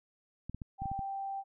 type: clicks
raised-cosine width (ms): 5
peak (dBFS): -28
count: 7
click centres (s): 0.496 / 0.546 / 0.618 / 0.82 / 0.857 / 0.916 / 0.992
type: tone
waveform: sine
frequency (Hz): 784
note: G5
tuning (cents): 0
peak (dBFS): -35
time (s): 0.78-1.44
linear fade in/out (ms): 50
effects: none